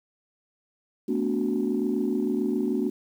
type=chord; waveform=sine; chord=B minor seventh; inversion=third; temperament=equal with one note detuned; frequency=220 / 246.9 / 288.8 / 370 Hz; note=A3 / B3 / D4 / F#4; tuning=0 / 0 / -29 / 0 cents; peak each=-28 dBFS; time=1.08-2.9 s; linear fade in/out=10 ms; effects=tanh soft clip ceiling -15 dBFS + 9-bit